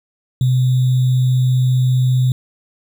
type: tone with sample-and-hold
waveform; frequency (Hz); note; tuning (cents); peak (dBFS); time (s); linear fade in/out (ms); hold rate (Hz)
sine; 127.5; C3; -44; -11; 0.41-2.32; 2; 3675
effects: none